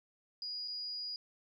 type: tone with dropouts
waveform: sine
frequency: 4893 Hz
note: D#8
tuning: 30 cents flat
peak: -38 dBFS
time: 0.42-1.16 s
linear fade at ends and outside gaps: 1 ms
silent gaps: 0.677-0.681 s
effects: 12-bit